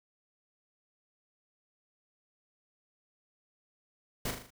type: noise with echo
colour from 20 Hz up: pink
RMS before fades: -34 dBFS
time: 4.25-4.31 s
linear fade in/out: 5 ms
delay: 39 ms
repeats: 5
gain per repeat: -5 dB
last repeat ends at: 4.505 s
effects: none